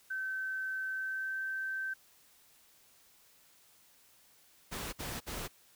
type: tone with pitch glide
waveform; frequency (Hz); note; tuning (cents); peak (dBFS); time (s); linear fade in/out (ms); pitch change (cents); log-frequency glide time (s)
sine; 1538 to 1551.4; G6 to G6; -33 to -18; -34; 0.1-1.94; 10; +15; 0.89-1.39
type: noise bursts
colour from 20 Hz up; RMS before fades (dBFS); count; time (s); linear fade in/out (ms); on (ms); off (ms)
pink; -40; 3; 4.71-5.482; 20; 220; 56
effects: white hiss -64 dBFS RMS until 5.75 s